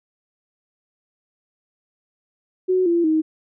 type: tone with pitch steps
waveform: sine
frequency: 370 / 341.3 / 314.7 Hz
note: F#4 / F4 / D#4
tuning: 0 / -40 / +20 cents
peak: -15 dBFS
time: 2.68-3.22 s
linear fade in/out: 20 ms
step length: 180 ms
effects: none